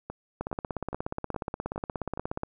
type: two click trains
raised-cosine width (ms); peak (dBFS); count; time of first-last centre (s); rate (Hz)
1; -21 / -17; 6 / 35; 0.1-2.175 / 0.41-2.434; 2.41 / 16.8
effects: none